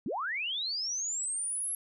sine linear sweep, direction up, 167.9 to 11280 Hz, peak -31 dBFS, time 0.06-1.75 s, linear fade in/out 2 ms, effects none

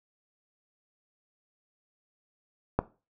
click, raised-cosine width 1 ms, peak -9 dBFS, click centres 2.79 s, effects noise-tail reverb RT60 0.3 s tail -17 dB re dry

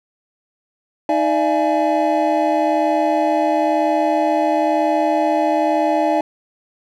triangle tone cluster, 312.3 / 593 / 674 / 841 Hz, D#4 / D5 / E5 / G#5, +7 / +17 / +38 / +22 cents, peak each -18 dBFS, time 1.09-6.21 s, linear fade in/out 2 ms, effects none

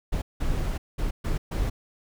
brown noise bursts at uneven times, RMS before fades -26 dBFS, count 5, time 0.12-0.22 / 0.4-0.78 / 0.98-1.11 / 1.24-1.38 / 1.51-1.7 s, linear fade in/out 10 ms, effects none

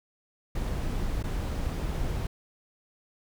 brown noise with dropouts, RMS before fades -30 dBFS, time 0.55-2.27 s, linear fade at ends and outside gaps 5 ms, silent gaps 1.228-1.238 s, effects none

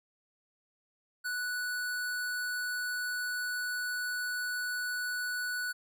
square tone, 1479 Hz, F#6, 1 cent flat, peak -33 dBFS, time 1.24-5.73 s, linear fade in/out 20 ms, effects none

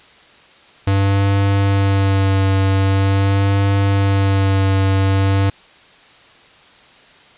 square tone with vibrato, 97.9 Hz, G2, 2 cents flat, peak -13 dBFS, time 0.87-5.5 s, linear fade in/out 5 ms, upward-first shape sine, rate 0.44 Hz, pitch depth 21 cents each way, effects white hiss -46 dBFS RMS until 7.37 s + resampled to 8000 Hz

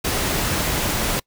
pink noise, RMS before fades -22 dBFS, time 0.04-1.2 s, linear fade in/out 10 ms, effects noise-tail reverb RT60 0.1 s tail -25 dB re dry

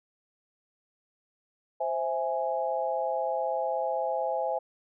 sine chord, C augmented, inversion none, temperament equal, 523.3 / 659.3 / 830.6 Hz, C5 / E5 / G#5, 0 / 0 / 0 cents, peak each -31 dBFS, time 1.8-4.59 s, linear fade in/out 10 ms, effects none

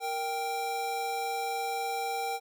square tone pair together, 466.2 / 784.9 Hz, A#4 / G5, 0 / +2 cents, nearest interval major sixth, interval 902 cents, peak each -38 / -32 dBFS, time 0-2.4 s, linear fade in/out 50 ms, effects none

